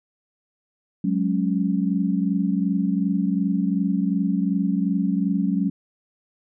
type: chord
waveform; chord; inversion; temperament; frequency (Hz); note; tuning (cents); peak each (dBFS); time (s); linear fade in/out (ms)
sine; F# suspended second; none; equal; 185 / 207.7 / 277.2; F#3 / G#3 / C#4; 0 / 0 / 0; -22 / -24 / -25; 1.04-5.7; 5
effects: none